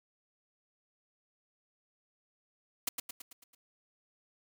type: noise with echo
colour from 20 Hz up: white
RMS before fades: -32 dBFS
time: 2.87-2.89 s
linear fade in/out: 5 ms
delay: 110 ms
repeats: 6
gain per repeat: -5 dB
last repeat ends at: 3.55 s
effects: none